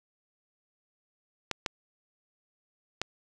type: clicks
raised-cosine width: 0.2 ms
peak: -12 dBFS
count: 3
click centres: 1.513 / 1.662 / 3.016 s
effects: none